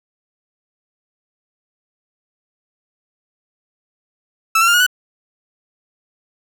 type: tone with pitch steps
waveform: 30% pulse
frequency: 1317 / 1357.9 / 1400.2 / 1443.7 / 1488.6 Hz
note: E6 / F6 / F6 / F#6 / F#6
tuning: -2 / -49 / +4 / -43 / +10 cents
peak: -8 dBFS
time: 4.55-4.865 s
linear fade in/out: 5 ms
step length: 63 ms
effects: none